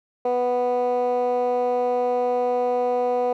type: tone with band-pass filter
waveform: 15% pulse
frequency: 246.9 Hz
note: B3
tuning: in tune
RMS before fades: -22 dBFS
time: 0.25-3.33 s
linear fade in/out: 5 ms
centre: 590 Hz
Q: 8.7
effects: none